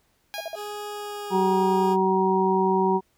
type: tone with exponential decay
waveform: 10% pulse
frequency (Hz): 819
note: G#5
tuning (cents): -24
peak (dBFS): -22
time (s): 0.34-0.94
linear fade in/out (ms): 0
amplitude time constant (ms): 130
type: tone bursts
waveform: sine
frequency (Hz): 658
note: E5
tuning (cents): -3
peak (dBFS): -28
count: 3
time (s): 0.38-0.555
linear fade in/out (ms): 2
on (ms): 25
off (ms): 50
type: tone with pitch glide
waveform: 20% pulse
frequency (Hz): 415.3 to 408.9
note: G#4 to G#4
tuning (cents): 0 to -27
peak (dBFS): -27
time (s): 0.54-1.97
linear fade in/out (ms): 50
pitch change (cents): -27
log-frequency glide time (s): 0.88-1.63
type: harmonic tone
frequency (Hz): 189.5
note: F#3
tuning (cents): +42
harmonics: 1 / 2 / 4 / 5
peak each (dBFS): -25 / -22 / -29 / -23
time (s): 1.3-3.01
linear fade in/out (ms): 50
effects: pink hiss -67 dBFS RMS until 3.17 s